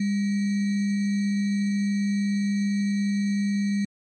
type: tone with sample-and-hold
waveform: sine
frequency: 201.5 Hz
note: G3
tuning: 48 cents sharp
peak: -21 dBFS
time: 0-3.85 s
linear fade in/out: 5 ms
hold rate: 2100 Hz
effects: MP3 32 kbps